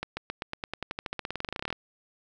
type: accelerating click train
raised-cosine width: 0.3 ms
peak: -16 dBFS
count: 27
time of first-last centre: 0.03-1.727 s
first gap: 140 ms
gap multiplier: 0.93
effects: none